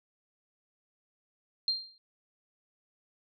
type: tone with exponential decay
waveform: sine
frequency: 4186 Hz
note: C8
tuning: in tune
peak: -23 dBFS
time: 1.68-1.98 s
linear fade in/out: 1 ms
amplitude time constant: 64 ms
effects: none